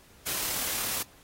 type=noise with amplitude modulation; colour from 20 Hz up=white; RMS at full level=-30 dBFS; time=0.26-1.03 s; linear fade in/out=10 ms; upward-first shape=sine; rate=36.7 Hz; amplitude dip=25%; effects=pink hiss -57 dBFS RMS until 1.23 s + AAC 48 kbps